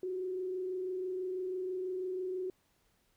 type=tone with frequency modulation; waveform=sine; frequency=370 Hz; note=F#4; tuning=in tune; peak=-34 dBFS; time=0.03-2.5 s; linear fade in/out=2 ms; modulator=26.1 Hz; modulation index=0.36; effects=pink hiss -73 dBFS RMS until 3.16 s